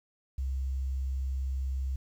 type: tone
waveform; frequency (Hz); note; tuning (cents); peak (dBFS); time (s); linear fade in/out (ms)
sine; 66.2; C2; +21; -29; 0.38-1.96; 5
effects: 10-bit